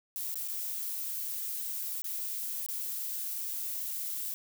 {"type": "noise with dropouts", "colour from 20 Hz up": "violet", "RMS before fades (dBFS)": -36, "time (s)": [0.16, 4.34], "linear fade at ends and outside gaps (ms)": 0, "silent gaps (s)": [[0.343, 0.356], [0.477, 0.484], [2.02, 2.043], [2.663, 2.687]], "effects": []}